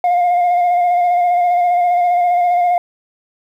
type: tone with vibrato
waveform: sine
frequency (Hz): 708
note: F5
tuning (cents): +23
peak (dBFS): -8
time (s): 0.04-2.78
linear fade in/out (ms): 2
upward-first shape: square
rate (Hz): 15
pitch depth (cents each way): 22
effects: tanh soft clip ceiling -10 dBFS + 8-bit